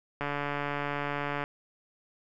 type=click train; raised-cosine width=0.5 ms; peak=-17 dBFS; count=178; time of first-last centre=0.21-1.439 s; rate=144 Hz; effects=none